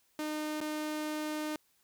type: tone with dropouts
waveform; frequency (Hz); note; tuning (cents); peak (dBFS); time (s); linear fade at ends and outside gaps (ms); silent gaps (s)
sawtooth; 305.3; D#4; -33; -30; 0.19-1.56; 2; 0.605-0.612
effects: white hiss -71 dBFS RMS until 1.83 s